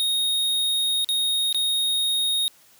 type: tone with dropouts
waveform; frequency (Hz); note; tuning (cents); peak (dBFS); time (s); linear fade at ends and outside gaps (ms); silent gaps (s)
square; 3729; A#7; 0; -21; 0-2.48; 0; 1.045-1.089 / 1.527-1.546
effects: white hiss -55 dBFS RMS until 2.79 s + high-pass 80 Hz 12 dB/octave